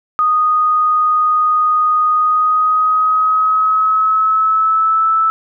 sine tone with pitch glide, 1240 to 1313.7 Hz, D#6 to E6, -6 to -6 cents, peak -10 dBFS, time 0.19-5.3 s, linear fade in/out 0 ms, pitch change +100 cents, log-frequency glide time 2.14-5.08 s, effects none

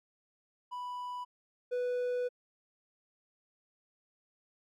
triangle tone pair in turn, 987.8 / 493.9 Hz, B5 / B4, 0 / 0 cents, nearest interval octave, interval 1200 cents, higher first, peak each -35 / -28 dBFS, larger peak second, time 0.71-1.25 / 1.71-2.29 s, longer second, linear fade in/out 20 ms, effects MP3 96 kbps

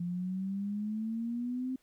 sine exponential sweep, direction up, 172.5 to 261.6 Hz, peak -32 dBFS, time 0-1.76 s, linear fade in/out 5 ms, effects pink hiss -71 dBFS RMS until 1.82 s

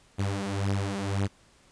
sawtooth beating tone pair, 98 / 99.9 Hz, G2 / G2, 0 / +33 cents, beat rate 1.9 Hz, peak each -26 dBFS, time 0.18-1.28 s, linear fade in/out 20 ms, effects pink hiss -60 dBFS RMS until 1.71 s + resampled to 22050 Hz

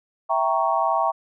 sine chord, E diminished seventh, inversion none, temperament equal with one note detuned, 659.3 / 781.7 / 932.3 / 1108.7 Hz, E5 / G5 / Bb5 / Db6, 0 / -5 / 0 / 0 cents, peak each -24 dBFS, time 0.29-1.12 s, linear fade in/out 20 ms, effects none

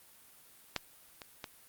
clicks, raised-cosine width 0.2 ms, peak -14 / -26 / -21 dBFS, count 3, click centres 0.763 / 1.218 / 1.442 s, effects white hiss -59 dBFS RMS until 1.68 s + Opus 32 kbps

